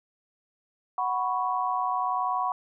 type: chord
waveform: sine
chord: F# suspended fourth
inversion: none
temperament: equal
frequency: 740 / 987.8 / 1108.7 Hz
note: F#5 / B5 / C#6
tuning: 0 / 0 / 0 cents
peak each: -29 dBFS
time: 0.98-2.52 s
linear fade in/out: 2 ms
effects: none